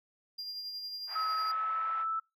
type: tone with tremolo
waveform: triangle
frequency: 4800 Hz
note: D8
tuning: 37 cents sharp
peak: -35 dBFS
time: 0.38-1.52 s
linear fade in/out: 10 ms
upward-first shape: sine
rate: 11 Hz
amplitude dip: 35%
type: band-pass noise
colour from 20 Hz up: white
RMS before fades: -47 dBFS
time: 1.07-2.06 s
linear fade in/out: 50 ms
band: 740 to 1800 Hz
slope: 24 dB/octave
type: tone with pitch glide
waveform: sine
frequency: 1288 to 1316.6 Hz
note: E6 to E6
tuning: -41 to -3 cents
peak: -30 dBFS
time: 1.15-2.2 s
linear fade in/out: 10 ms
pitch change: +38 cents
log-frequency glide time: 1.36-1.96 s
effects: noise-tail reverb RT60 0.2 s tail -24 dB re dry